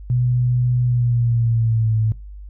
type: tone with pitch glide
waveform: sine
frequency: 123.47 to 110 Hz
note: B2 to A2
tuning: 0 to 0 cents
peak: -15 dBFS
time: 0.1-2.12 s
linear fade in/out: 0 ms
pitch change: -200 cents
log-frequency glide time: 0.82-1.97 s
effects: noise-tail reverb RT60 0.2 s tail -19 dB re dry + added 50 Hz sine -33 dBFS peak until 2.49 s